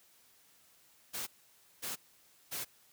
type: noise bursts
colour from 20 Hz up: white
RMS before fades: -39 dBFS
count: 3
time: 1.13-2.65 s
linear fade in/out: 20 ms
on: 140 ms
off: 550 ms
effects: white hiss -65 dBFS RMS until 2.92 s + high-pass 60 Hz 12 dB/octave